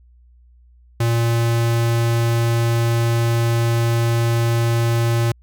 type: tone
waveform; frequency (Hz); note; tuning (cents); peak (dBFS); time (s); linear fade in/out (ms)
square; 116.54; A#2; 0; -16; 1-5.32; 5
effects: added 60 Hz sine -47 dBFS peak until 5.42 s